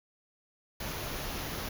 pink band-stop noise, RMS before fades -37 dBFS, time 0.8-1.69 s, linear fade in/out 5 ms, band 6900 to 10000 Hz, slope 96 dB/octave, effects none

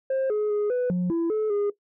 sine tone with pitch steps, 531 / 422.2 / 416.1 / 496.2 / 179.3 / 334.4 / 431.5 / 409.3 Hz, C5 / G#4 / G#4 / B4 / F3 / E4 / A4 / G#4, +25 / +29 / +3 / +8 / +46 / +25 / -34 / -25 cents, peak -19 dBFS, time 0.1-1.7 s, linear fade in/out 5 ms, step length 200 ms, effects noise-tail reverb RT60 0.1 s tail -17 dB re dry + tanh soft clip ceiling -21 dBFS

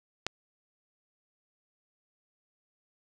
click, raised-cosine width 0.2 ms, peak -12 dBFS, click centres 0.266 s, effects none

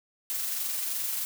blue noise with amplitude modulation, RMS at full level -30 dBFS, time 0.3-1.25 s, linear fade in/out 0 ms, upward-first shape sine, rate 23 Hz, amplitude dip 30%, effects none

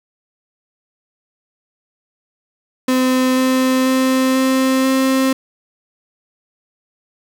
35% pulse tone with pitch steps, 257.2 / 259 / 260.8 / 262.6 / 264.4 Hz, C4 / C4 / C4 / C4 / C4, -30 / -17 / -5 / +6 / +18 cents, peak -11 dBFS, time 2.88-5.33 s, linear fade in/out 5 ms, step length 490 ms, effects 8-bit

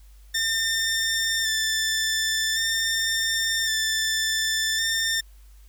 15% pulse tone with vibrato, 1786 Hz, A6, 25 cents sharp, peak -16 dBFS, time 0.34-5.21 s, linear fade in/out 10 ms, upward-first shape square, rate 0.45 Hz, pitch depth 18 cents each way, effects added 50 Hz sine -46 dBFS peak until 5.68 s + white hiss -61 dBFS RMS until 5.68 s

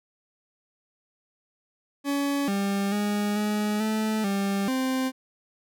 40% pulse tone with pitch steps, 282 / 198.6 / 206.4 / 209.9 / 217.5 / 197.9 / 260.6 Hz, C#4 / G3 / G#3 / G#3 / A3 / G3 / C4, +30 / +23 / -10 / +19 / -20 / +17 / -7 cents, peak -23 dBFS, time 2.04-5.12 s, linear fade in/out 50 ms, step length 440 ms, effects none

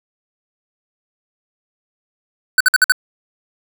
square tone bursts, 1507 Hz, F#6, 31 cents sharp, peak -8 dBFS, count 5, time 2.58-2.921 s, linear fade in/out 2 ms, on 25 ms, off 54 ms, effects 7-bit

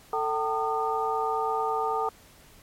sine tone cluster, 444.8 / 770 / 899 / 1219 Hz, A4 / G5 / A5 / D#6, +19 / -31 / +37 / -36 cents, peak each -30 dBFS, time 0.13-2.09 s, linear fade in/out 2 ms, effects pink hiss -54 dBFS RMS until 2.62 s + MP3 64 kbps

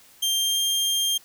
sawtooth tone with pitch glide, 3175 to 3197 Hz, G7 to G7, +21 to +33 cents, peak -18 dBFS, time 0.22-1.18 s, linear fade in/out 10 ms, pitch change +12 cents, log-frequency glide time 0.37-0.6 s, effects white hiss -53 dBFS RMS until 1.24 s

